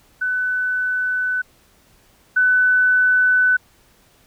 sine tone pair in turn, 1500 / 1500 Hz, F#6 / F#6, +23 / +23 cents, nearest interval unison, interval 0 cents, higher neither, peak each -18 / -12 dBFS, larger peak second, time 0.21-1.42 / 2.36-3.57 s, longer neither, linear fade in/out 10 ms, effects pink hiss -55 dBFS RMS until 4.26 s

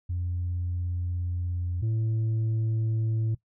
sine tone pair in turn, 88.3 / 111.25 Hz, F2 / A2, +20 / +20 cents, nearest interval major third, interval 400 cents, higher second, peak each -26 / -21 dBFS, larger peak second, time 0.09-1.82 / 1.82-3.35 s, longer first, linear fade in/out 10 ms, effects noise-tail reverb RT60 0.1 s tail -19 dB re dry + tanh soft clip ceiling -23 dBFS

